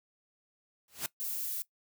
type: noise with exponential growth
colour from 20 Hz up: white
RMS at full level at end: -30 dBFS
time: 0.88-1.06 s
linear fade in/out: 2 ms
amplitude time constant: 37 ms
type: noise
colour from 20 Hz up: violet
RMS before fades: -36 dBFS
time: 1.2-1.62 s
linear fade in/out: 0 ms
effects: noise-tail reverb RT60 0.1 s tail -19 dB re dry